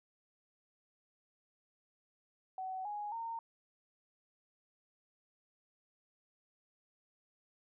sine tone with pitch steps, 753 / 830.7 / 916.4 Hz, F#5 / G#5 / A#5, +30 / 0 / -30 cents, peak -38 dBFS, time 2.58-3.39 s, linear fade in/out 2 ms, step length 270 ms, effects none

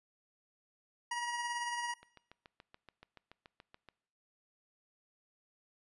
25% pulse tone with tremolo, 956 Hz, A#5, 43 cents sharp, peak -30 dBFS, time 1.11-1.94 s, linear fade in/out 5 ms, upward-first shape sine, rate 18 Hz, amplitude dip 35%
click train, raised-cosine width 0.3 ms, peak -37 dBFS, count 14, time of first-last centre 2.03-3.887 s, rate 7 Hz
effects noise-tail reverb RT60 0.8 s tail -22 dB re dry + resampled to 24000 Hz

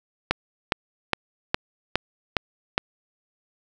click train, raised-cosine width 0.3 ms, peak -3 dBFS, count 7, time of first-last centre 0.31-2.779 s, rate 2.43 Hz, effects none

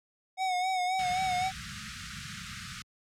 square tone with vibrato, 740 Hz, F#5, in tune, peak -28 dBFS, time 0.37-1.52 s, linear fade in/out 50 ms, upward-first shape sine, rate 3.8 Hz, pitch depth 48 cents each way
pink band-stop noise, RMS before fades -39 dBFS, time 0.99-2.82 s, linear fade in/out 0 ms, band 220 to 1200 Hz, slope 96 dB/octave
effects high-pass 80 Hz 12 dB/octave + low-pass 7000 Hz 12 dB/octave

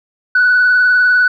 sine tone with vibrato, 1480 Hz, F#6, in tune, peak -6 dBFS, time 0.35-1.28 s, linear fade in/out 5 ms, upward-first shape sine, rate 20 Hz, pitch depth 30 cents each way, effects tanh soft clip ceiling -5 dBFS

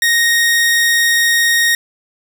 sawtooth tone, 1864.7 Hz, A#6, in tune, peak -7 dBFS, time 0.02-1.75 s, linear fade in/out 2 ms, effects none

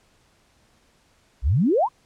sine exponential sweep, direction up, 52.3 to 1100 Hz, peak -16 dBFS, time 1.42-1.89 s, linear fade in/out 50 ms, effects pink hiss -61 dBFS RMS until 2.05 s + low-pass 9000 Hz 12 dB/octave

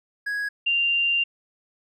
triangle / sine tone pair in turn, 1661.2 / 2783 Hz, G#6 / F7, 0 / -7 cents, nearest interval major sixth, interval 893 cents, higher second, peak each -23 / -19 dBFS, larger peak second, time 0.26-0.49 / 0.66-1.24 s, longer second, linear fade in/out 10 ms, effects none

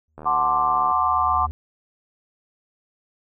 triangle tone with exponential growth, 77.78 Hz, D#2, in tune, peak -25 dBFS, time 0.08-1.51 s, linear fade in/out 0 ms, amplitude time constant 310 ms
click train, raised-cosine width 1 ms, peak -24 dBFS, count 57, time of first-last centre 0.18-0.912 s, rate 76.5 Hz
sine chord, D dominant seventh, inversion first, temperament equal, 740 / 880 / 1046.5 / 1174.7 Hz, F#5 / A5 / C6 / D6, 0 / 0 / 0 / 0 cents, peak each -24 / -26 / -22 / -21 dBFS, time 0.25-1.47 s, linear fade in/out 20 ms
effects none

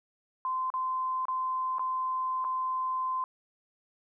sine tone with dropouts, 1034 Hz, C6, 21 cents flat, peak -28 dBFS, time 0.45-3.24 s, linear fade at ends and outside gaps 1 ms, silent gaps 0.702-0.739 / 1.254-1.283 / 1.784-1.794 / 2.443-2.448 s, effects none

